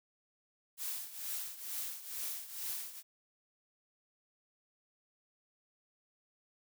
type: noise with tremolo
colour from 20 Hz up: blue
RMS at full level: -38 dBFS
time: 0.77-3.03 s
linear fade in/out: 50 ms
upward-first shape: triangle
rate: 2.2 Hz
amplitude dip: 80%
effects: none